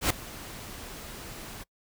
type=noise with ADSR envelope; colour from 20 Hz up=pink; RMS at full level=-22 dBFS; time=0.01-1.64 s; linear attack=93 ms; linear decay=3 ms; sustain=-20 dB; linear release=16 ms; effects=noise-tail reverb RT60 0.1 s tail -24 dB re dry